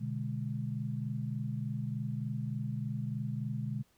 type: chord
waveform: sine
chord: G# diminished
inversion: first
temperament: equal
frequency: 123.47 / 146.83 / 207.7 Hz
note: B2 / D3 / G#3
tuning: 0 / 0 / 0 cents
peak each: -36 / -38 / -39 dBFS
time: 0-3.83 s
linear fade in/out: 20 ms
effects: pink hiss -70 dBFS RMS until 3.97 s